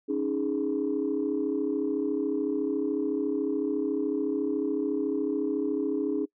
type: chord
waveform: sine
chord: C# suspended second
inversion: none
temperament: equal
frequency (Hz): 277.2 / 311.1 / 415.3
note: C#4 / D#4 / G#4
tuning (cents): 0 / 0 / 0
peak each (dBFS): -29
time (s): 0.08-6.26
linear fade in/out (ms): 20
effects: noise-tail reverb RT60 0.1 s tail -24 dB re dry + tanh soft clip ceiling -18 dBFS